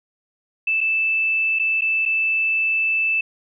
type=tone with dropouts; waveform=sine; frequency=2637 Hz; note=E7; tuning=in tune; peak=-17 dBFS; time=0.67-3.21 s; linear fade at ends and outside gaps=5 ms; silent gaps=0.807-0.811 / 1.589-1.595 / 1.81-1.818 / 2.054-2.059 s; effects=none